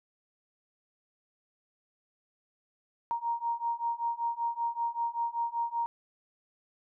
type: beating tone pair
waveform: sine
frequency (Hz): 932.3 / 937.5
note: A#5 / A#5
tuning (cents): 0 / +10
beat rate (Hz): 5.2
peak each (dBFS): -33 / -32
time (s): 3.11-5.86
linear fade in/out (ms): 0
effects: none